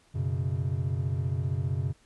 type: chord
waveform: triangle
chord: F# suspended fourth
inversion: none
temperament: equal with one note detuned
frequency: 92.23 / 123.47 / 138.59 Hz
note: F#2 / B2 / C#3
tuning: -5 / 0 / 0 cents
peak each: -29 dBFS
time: 0.14-1.93 s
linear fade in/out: 20 ms
effects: pink hiss -63 dBFS RMS until 2.05 s + resampled to 24000 Hz